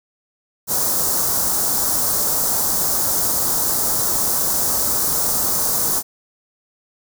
white band-stop noise, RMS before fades -19 dBFS, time 0.67-6.03 s, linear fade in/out 50 ms, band 1300 to 5200 Hz, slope 24 dB/octave, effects none

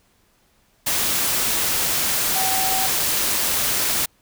sine tone in noise, 762 Hz, G5, 49 cents flat, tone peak -24 dBFS, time 2.35-2.87 s, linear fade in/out 10 ms, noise white, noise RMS -21 dBFS, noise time 0.86-4.06 s, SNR -6 dB, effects pink hiss -61 dBFS RMS until 4.21 s

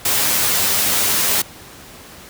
white noise with comb filter, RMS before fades -17 dBFS, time 0.05-1.42 s, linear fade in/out 5 ms, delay 9.8 ms, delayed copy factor +0.55, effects pink hiss -39 dBFS RMS until 2.29 s + high-pass 60 Hz 12 dB/octave

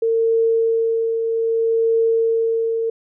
sine tone with tremolo, 454.3 Hz, A#4, 45 cents flat, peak -13 dBFS, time 0.02-2.9 s, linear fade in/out 5 ms, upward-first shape triangle, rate 0.63 Hz, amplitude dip 45%, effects none

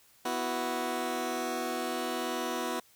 15% pulse chord, B suspended fourth, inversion none, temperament just, 246.9 / 329.3 / 370.4 Hz, B3 / E4 / F#4, 0 / -2 / +2 cents, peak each -29 / -30 / -29 dBFS, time 0.25-2.8 s, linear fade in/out 5 ms, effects white hiss -62 dBFS RMS until 2.95 s

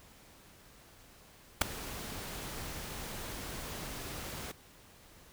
pink noise with ADSR envelope, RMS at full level -21 dBFS, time 1.61-4.52 s, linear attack 7 ms, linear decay 6 ms, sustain -21 dB, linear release 8 ms, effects pink hiss -58 dBFS RMS until 5.32 s

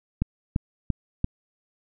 click train, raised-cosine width 5 ms, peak -10 dBFS, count 4, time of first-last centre 0.22-1.244 s, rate 2.93 Hz, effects none

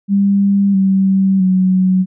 sine tone with pitch steps, 199 / 192.44 / 186.1 Hz, G3 / G3 / F#3, +26 / -32 / +10 cents, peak -9 dBFS, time 0.08-2.06 s, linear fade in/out 50 ms, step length 660 ms, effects none

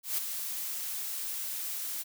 blue noise with ADSR envelope, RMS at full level -29 dBFS, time 0.03-2.04 s, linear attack 150 ms, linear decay 6 ms, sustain -7 dB, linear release 30 ms, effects none

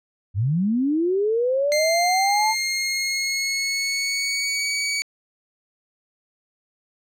sine linear sweep, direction up, 87.31 to 893 Hz, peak -18 dBFS, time 0.34-2.55 s, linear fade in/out 50 ms
20% pulse tone with pitch glide, 2100 to 2264 Hz, C7 to C#7, +6 to +36 cents, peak -17 dBFS, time 1.72-5.02 s, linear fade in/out 0 ms, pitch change +130 cents, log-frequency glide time 2.24-4.72 s
effects low-pass 12000 Hz 12 dB/octave

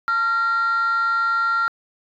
sine tone with frequency modulation, 1380 Hz, F6, 21 cents flat, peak -15 dBFS, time 0.08-1.68 s, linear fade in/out 0 ms, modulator 494 Hz, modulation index 0.28, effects tanh soft clip ceiling -16 dBFS

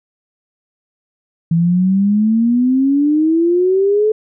sine exponential sweep, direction up, 163.7 to 436.9 Hz, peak -10 dBFS, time 1.51-4.12 s, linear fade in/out 5 ms, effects none

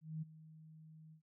sine tone with ADSR envelope, 157.6 Hz, D#3, 23 cents sharp, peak -38 dBFS, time 0.01-1.22 s, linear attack 210 ms, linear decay 18 ms, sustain -17 dB, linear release 96 ms, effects none

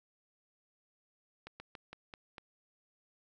slowing click train, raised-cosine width 0.3 ms, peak -30 dBFS, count 6, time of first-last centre 1.47-2.382 s, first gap 130 ms, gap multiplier 1.17, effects none

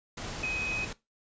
sine tone in noise, 2523 Hz, D#7, 23 cents sharp, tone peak -29 dBFS, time 0.43-0.85 s, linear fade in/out 5 ms, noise pink, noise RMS -38 dBFS, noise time 0.17-0.93 s, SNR +6 dB, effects noise-tail reverb RT60 0.2 s tail -18 dB re dry + resampled to 16000 Hz

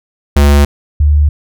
square / sine tone pair in turn, 71.6 / 73.95 Hz, D2 / D2, -43 / +13 cents, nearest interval minor second, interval 56 cents, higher second, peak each -5 dBFS, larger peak neither, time 0.36-0.65 / 1-1.29 s, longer neither, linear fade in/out 5 ms, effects none

